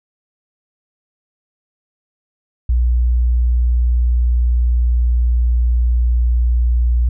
sine tone with pitch glide, 60.3 to 59.85 Hz, B1 to A#1, -41 to +46 cents, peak -11 dBFS, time 2.69-7.09 s, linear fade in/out 5 ms, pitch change -13 cents, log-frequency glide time 3.04-5.03 s, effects none

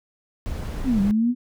brown noise, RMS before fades -29 dBFS, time 0.46-1.11 s, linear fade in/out 0 ms
sine linear two-way sweep, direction down then up, 277.3 to 192.9 to 251.4 Hz, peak -17 dBFS, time 0.84-1.35 s, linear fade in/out 50 ms, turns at 1.01 s
effects none

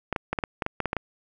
clicks, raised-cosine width 0.5 ms, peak -11 dBFS, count 11, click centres 0.127 / 0.162 / 0.33 / 0.388 / 0.438 / 0.622 / 0.664 / 0.803 / 0.857 / 0.931 / 0.967 s, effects none

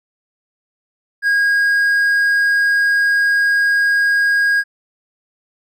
triangle tone, 1635 Hz, G#6, 28 cents flat, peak -10 dBFS, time 1.22-4.64 s, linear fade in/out 50 ms, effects none

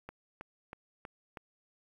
click train, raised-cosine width 0.5 ms, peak -28 dBFS, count 5, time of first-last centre 0.09-1.372 s, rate 3.12 Hz, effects 10-bit

